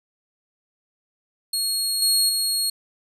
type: tone with level steps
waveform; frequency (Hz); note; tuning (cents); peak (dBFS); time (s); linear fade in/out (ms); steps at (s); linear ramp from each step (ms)
25% pulse; 4301; C8; +47; -17 / -12 / -16; 1.53-2.7; 5; 2.02 / 2.29; 2
effects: none